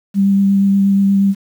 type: tone with vibrato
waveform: sine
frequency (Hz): 197.2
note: G3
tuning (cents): +11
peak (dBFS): -9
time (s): 0.14-1.35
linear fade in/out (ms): 50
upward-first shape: sine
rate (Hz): 8.4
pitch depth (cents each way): 12
effects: 7-bit